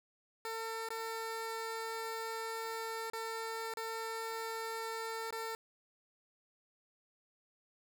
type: tone with dropouts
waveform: 15% pulse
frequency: 450.3 Hz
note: A4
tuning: 40 cents sharp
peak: -32 dBFS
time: 0.45-5.55 s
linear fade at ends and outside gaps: 1 ms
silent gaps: 0.888-0.904 / 3.1-3.133 / 3.738-3.771 / 5.307-5.325 s
effects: 12-bit